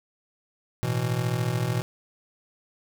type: chord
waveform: square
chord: A suspended second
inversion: none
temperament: just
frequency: 110 / 123.75 / 165 Hz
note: A2 / B2 / E3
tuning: 0 / +4 / +2 cents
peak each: -32 / -27 / -31 dBFS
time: 0.83-1.82 s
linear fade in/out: 0 ms
effects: none